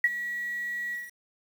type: tone with ADSR envelope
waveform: sine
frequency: 1927 Hz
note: B6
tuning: 43 cents flat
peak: -16 dBFS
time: 0.04-1.12 s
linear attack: 4 ms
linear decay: 37 ms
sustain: -14 dB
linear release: 190 ms
effects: 8-bit